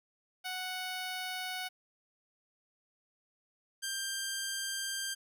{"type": "tone pair in turn", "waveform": "10% pulse", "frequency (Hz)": [740, 1584.9], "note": ["F#5", "G6"], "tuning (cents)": [0, 19], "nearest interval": "octave + minor second", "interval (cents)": 1319, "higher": "second", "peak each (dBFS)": [-28, -26], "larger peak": "second", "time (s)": [[0.44, 1.69], [3.82, 5.15]], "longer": "second", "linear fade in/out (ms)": 20, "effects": []}